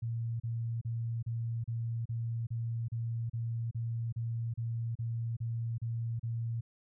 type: tone bursts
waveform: sine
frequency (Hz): 115.6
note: A#2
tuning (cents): -14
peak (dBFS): -32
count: 16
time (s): 0.02-6.61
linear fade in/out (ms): 10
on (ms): 380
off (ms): 34
effects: none